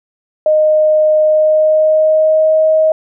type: tone with pitch glide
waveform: sine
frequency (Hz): 617 to 630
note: D#5 to D#5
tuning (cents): -15 to +21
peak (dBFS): -7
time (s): 0.46-2.92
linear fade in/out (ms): 2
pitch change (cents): +36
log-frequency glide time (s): 1.23-2.65
effects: none